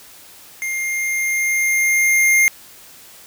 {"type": "tone with level ramp", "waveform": "square", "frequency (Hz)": 2117, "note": "C7", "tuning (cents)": 20, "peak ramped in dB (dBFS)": [-22, -11], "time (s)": [0.62, 2.48], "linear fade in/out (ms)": 0, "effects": ["white hiss -43 dBFS RMS until 3.26 s"]}